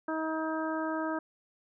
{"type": "harmonic tone", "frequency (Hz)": 317.3, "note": "D#4", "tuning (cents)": 34, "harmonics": [1, 2, 3, 4, 5], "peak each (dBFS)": [-33, -36, -38, -39, -40], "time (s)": [0.08, 1.19], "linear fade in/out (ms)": 5, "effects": []}